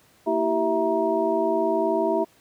sine tone cluster, 229.3 / 328.2 / 388.4 / 658 / 942 Hz, A#3 / E4 / G4 / E5 / A#5, -28 / -8 / -16 / -3 / +18 cents, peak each -32 / -26 / -25 / -24 / -28 dBFS, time 0.26-2.25 s, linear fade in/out 20 ms, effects pink hiss -58 dBFS RMS until 2.4 s + high-pass 80 Hz 12 dB/octave

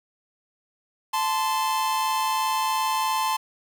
45% pulse tone pair together, 875 / 1037.9 Hz, A5 / C6, -10 / -14 cents, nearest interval minor third, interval 296 cents, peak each -25 dBFS, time 1.13-3.37 s, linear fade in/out 10 ms, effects none

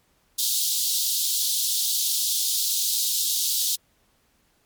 pink high-pass noise, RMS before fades -24 dBFS, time 0.38-3.76 s, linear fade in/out 10 ms, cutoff 3500 Hz, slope 48 dB/octave, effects pink hiss -65 dBFS RMS until 4.65 s + MP3 96 kbps

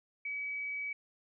sine tone, 2279 Hz, C#7, 47 cents sharp, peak -35 dBFS, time 0.25-0.93 s, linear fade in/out 5 ms, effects none

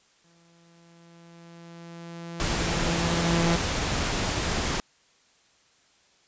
sawtooth tone with exponential growth, 169 Hz, E3, 43 cents sharp, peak -17 dBFS, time 0.24-3.56 s, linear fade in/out 5 ms, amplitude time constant 720 ms
pink noise, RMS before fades -27 dBFS, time 2.4-4.8 s, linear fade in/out 0 ms
effects white hiss -62 dBFS RMS until 6.27 s + resampled to 16000 Hz

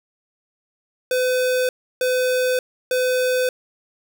square tone bursts, 506 Hz, B4, 42 cents sharp, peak -18 dBFS, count 3, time 1.11-3.49 s, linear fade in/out 2 ms, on 580 ms, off 320 ms, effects none

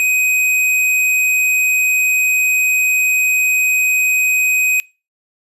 square tone, 2511 Hz, D#7, 15 cents sharp, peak -13 dBFS, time 0-4.8 s, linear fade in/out 0 ms, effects noise-tail reverb RT60 0.3 s tail -24 dB re dry + resampled to 32000 Hz

